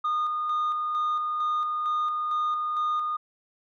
sine tone with tremolo, 1225 Hz, D#6, 27 cents flat, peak -21 dBFS, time 0.04-3.17 s, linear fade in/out 10 ms, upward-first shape square, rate 2.2 Hz, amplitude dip 35%, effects tanh soft clip ceiling -22 dBFS

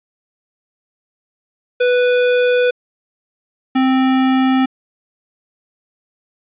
square tone pair in turn, 493.9 / 261.6 Hz, B4 / C4, 0 / 0 cents, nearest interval major seventh, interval 1100 cents, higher first, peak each -12 dBFS, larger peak neither, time 1.8-2.71 / 3.75-4.66 s, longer neither, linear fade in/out 10 ms, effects resampled to 8000 Hz + 8-bit

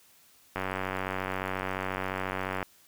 click train, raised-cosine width 0.5 ms, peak -16 dBFS, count 196, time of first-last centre 0.56-2.628 s, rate 94.3 Hz, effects white hiss -60 dBFS RMS until 2.87 s

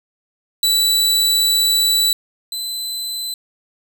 sawtooth tone pair in turn, 3953 / 4029 Hz, B7 / B7, +1 / +34 cents, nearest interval unison, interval 33 cents, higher second, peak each -10 / -20 dBFS, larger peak first, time 0.63-2.13 / 2.52-3.34 s, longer first, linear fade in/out 2 ms, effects none

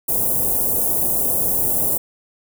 white band-stop noise, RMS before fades -19 dBFS, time 0.08-1.98 s, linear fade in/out 10 ms, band 720 to 10000 Hz, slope 24 dB/octave, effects none

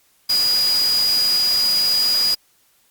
sine tone in noise, 4900 Hz, D#8, 27 cents flat, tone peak -15 dBFS, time 0.29-2.35 s, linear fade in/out 10 ms, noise white, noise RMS -27 dBFS, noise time 0.29-2.35 s, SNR +9 dB, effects white hiss -59 dBFS RMS until 2.9 s + Opus 48 kbps

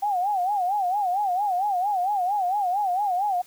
sine tone with vibrato, 770 Hz, G5, 31 cents flat, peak -21 dBFS, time 0.02-3.42 s, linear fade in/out 10 ms, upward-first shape sine, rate 4.4 Hz, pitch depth 150 cents each way, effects white hiss -53 dBFS RMS until 3.46 s

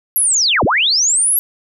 sine linear two-way sweep, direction down then up, 11690 to 49 to 11690 Hz, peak -11 dBFS, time 0.16-1.39 s, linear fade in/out 0 ms, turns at 0.64 s, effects none

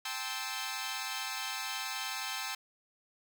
10% pulse chord, A minor seventh, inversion third, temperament equal with one note detuned, 784 / 880 / 1046.5 / 1300.4 Hz, G5 / A5 / C6 / E6, 0 / 0 / 0 / -24 cents, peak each -33 dBFS, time 0.05-2.55 s, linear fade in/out 5 ms, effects none

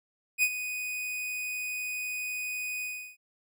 45% pulse tone with ADSR envelope, 2488 Hz, D#7, 1 cent flat, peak -20 dBFS, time 0.38-3.17 s, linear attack 48 ms, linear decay 58 ms, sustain -12 dB, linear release 340 ms, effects none

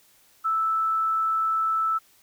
sine tone, 1316 Hz, E6, 3 cents flat, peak -21 dBFS, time 0.44-1.99 s, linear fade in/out 20 ms, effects white hiss -59 dBFS RMS until 2.22 s

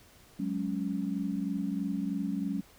sine chord, F# suspended second, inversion none, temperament just, 185 / 208.1 / 277.5 Hz, F#3 / G#3 / C#4, 0 / +4 / +2 cents, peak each -34 dBFS, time 0.39-2.61 s, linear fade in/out 10 ms, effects pink hiss -58 dBFS RMS until 2.78 s

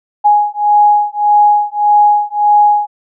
sine beating tone pair, 830.6 / 832.3 Hz, G#5 / G#5, 0 / +4 cents, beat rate 1.7 Hz, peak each -10 dBFS, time 0.24-2.87 s, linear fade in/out 20 ms, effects none

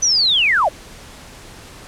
sine linear sweep, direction down, 6100 to 524 Hz, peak -12 dBFS, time 0.02-0.69 s, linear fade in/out 10 ms, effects pink hiss -39 dBFS RMS until 1.87 s + low-pass 10000 Hz 12 dB/octave

